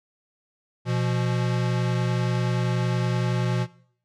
square tone pair together, 122.05 / 172.6 Hz, B2 / F3, -20 / -20 cents, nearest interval tritone, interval 600 cents, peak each -24 / -29 dBFS, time 0.85-3.67 s, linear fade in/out 50 ms, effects noise-tail reverb RT60 0.6 s tail -20 dB re dry + low-pass 6000 Hz 12 dB/octave

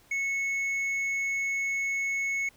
sine tone with hard clipping, 2200 Hz, C#7, 14 cents flat, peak -28 dBFS, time 0.11-2.49 s, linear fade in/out 5 ms, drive 4 dB, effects pink hiss -60 dBFS RMS until 2.56 s

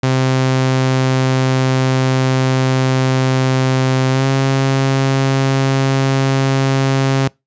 sawtooth tone with pitch glide, 130.81 to 134.72 Hz, C3 to C#3, 0 to -49 cents, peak -8 dBFS, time 0.03-7.28 s, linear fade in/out 5 ms, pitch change +51 cents, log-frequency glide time 4.1-4.26 s, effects noise-tail reverb RT60 0.2 s tail -24 dB re dry + resampled to 16000 Hz

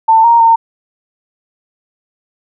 sine tone with pitch steps, 894 / 933 / 913 Hz, A5 / A#5 / A#5, +27 / +1 / -36 cents, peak -4 dBFS, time 0.08-0.56 s, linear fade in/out 10 ms, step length 160 ms, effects none

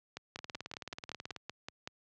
two click trains, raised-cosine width 0.2 ms, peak -24 / -23 dBFS, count 19 / 10, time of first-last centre 0.39-1.363 / 0.17-1.875 s, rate 18.5 / 5.28 Hz, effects high-pass 80 Hz 12 dB/octave + low-pass 7000 Hz 12 dB/octave

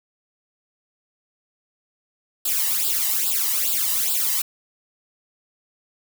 blue noise with flanger, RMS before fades -22 dBFS, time 2.45-4.42 s, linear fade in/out 5 ms, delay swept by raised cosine 0.24 to 1.05 ms, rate 2.4 Hz, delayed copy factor +0.9, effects none

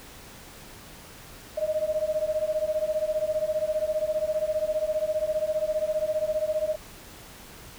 sine beating tone pair, 612 / 627 Hz, D#5 / D#5, -29 / +13 cents, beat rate 15 Hz, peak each -27 / -27 dBFS, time 1.57-6.76 s, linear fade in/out 10 ms, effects pink hiss -46 dBFS RMS until 7.78 s

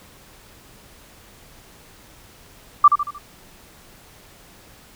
sine tone with echo, 1174.7 Hz, D6, in tune, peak -5 dBFS, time 2.84-2.88 s, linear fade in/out 5 ms, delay 76 ms, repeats 4, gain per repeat -7 dB, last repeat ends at 3.184 s, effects pink hiss -48 dBFS RMS until 4.95 s

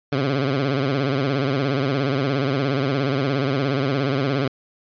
15% pulse tone with vibrato, 136.5 Hz, C#3, 26 cents flat, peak -13 dBFS, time 0.12-4.48 s, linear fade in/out 5 ms, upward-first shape sine, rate 17 Hz, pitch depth 110 cents each way, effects resampled to 11025 Hz

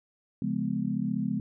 sine chord, C# dominant seventh, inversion none, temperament just, 138.59 / 173.24 / 207.9 / 249.5 Hz, C#3 / E#3 / G#3 / B3, 0 / -14 / +2 / +18 cents, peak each -36 / -33 / -30 / -32 dBFS, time 0.42-1.4 s, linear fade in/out 2 ms, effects none

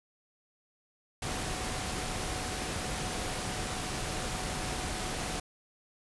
sine tone in noise, 740 Hz, F#5, in tune, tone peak -44 dBFS, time 1.22-5.4 s, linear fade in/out 5 ms, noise pink, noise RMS -35 dBFS, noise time 1.22-5.4 s, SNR -12 dB, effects resampled to 24000 Hz

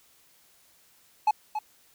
triangle tone with echo, 853 Hz, G#5, 46 cents sharp, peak -16 dBFS, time 1.27-1.31 s, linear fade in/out 5 ms, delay 280 ms, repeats 1, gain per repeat -9 dB, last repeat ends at 1.59 s, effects white hiss -61 dBFS RMS until 1.94 s

